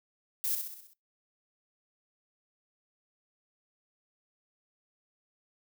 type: noise with echo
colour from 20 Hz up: violet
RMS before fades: -31 dBFS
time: 0.44-0.55 s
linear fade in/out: 0 ms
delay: 64 ms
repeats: 6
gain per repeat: -5 dB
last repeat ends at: 0.934 s
effects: noise-tail reverb RT60 0.2 s tail -22 dB re dry

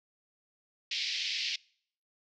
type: band-pass noise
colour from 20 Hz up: white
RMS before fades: -34 dBFS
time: 0.91-1.56 s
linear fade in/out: 5 ms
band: 2100 to 5200 Hz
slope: 48 dB/octave
effects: noise-tail reverb RT60 0.6 s tail -25 dB re dry

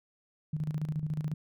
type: tone with tremolo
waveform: sine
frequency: 153 Hz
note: D#3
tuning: 29 cents flat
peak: -28 dBFS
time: 0.53-1.34 s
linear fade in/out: 5 ms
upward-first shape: square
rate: 14 Hz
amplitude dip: 65%
effects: none

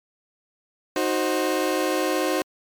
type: chord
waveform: 30% pulse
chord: C diminished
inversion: first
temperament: equal with one note detuned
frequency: 311.1 / 370 / 528.4 Hz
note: Eb4 / Gb4 / C5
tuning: 0 / 0 / +17 cents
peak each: -23 dBFS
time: 0.96-2.42 s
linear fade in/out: 2 ms
effects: MP3 96 kbps

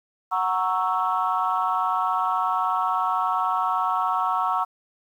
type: chord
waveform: sine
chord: F# dominant seventh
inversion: none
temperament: equal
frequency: 740 / 932.3 / 1108.7 / 1318.5 Hz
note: F#5 / A#5 / C#6 / E6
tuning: 0 / 0 / 0 / 0 cents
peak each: -26 / -26 / -25 / -26 dBFS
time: 0.31-4.65 s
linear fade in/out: 20 ms
effects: tanh soft clip ceiling -12 dBFS + 9-bit

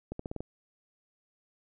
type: accelerating click train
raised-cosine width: 2 ms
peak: -23 dBFS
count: 6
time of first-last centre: 0.12-0.406 s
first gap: 74 ms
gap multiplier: 0.87
effects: none

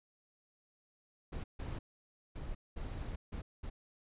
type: noise bursts at uneven times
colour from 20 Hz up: brown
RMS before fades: -41 dBFS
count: 6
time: 1.32-1.44 / 1.59-1.79 / 2.35-2.55 / 2.76-3.16 / 3.32-3.42 / 3.63-3.7 s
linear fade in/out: 10 ms
effects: resampled to 8000 Hz

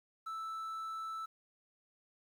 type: tone with quantisation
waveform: triangle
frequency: 1318 Hz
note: E6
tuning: 1 cent flat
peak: -37 dBFS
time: 0.26-1.26 s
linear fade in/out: 10 ms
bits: 11
effects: none

